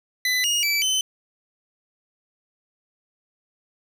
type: tone with pitch steps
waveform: 25% pulse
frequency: 2003 / 2864 / 2315 / 3048 Hz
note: B6 / F7 / D7 / G7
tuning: +24 / +43 / -25 / -49 cents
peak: -16 dBFS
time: 0.25-1.01 s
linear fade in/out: 2 ms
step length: 190 ms
effects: none